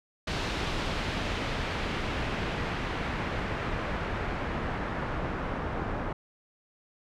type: noise with low-pass filter sweep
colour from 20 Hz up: pink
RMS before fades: -32 dBFS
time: 0.27-6.13 s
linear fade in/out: 5 ms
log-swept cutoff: 4000 to 1300 Hz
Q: 0.97
effects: none